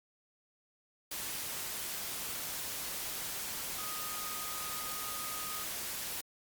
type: tone in noise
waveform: sine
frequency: 1244.5 Hz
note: D#6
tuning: in tune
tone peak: -44 dBFS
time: 3.78-5.64 s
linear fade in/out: 5 ms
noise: white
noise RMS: -39 dBFS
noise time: 1.11-6.21 s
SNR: -8 dB
effects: Opus 48 kbps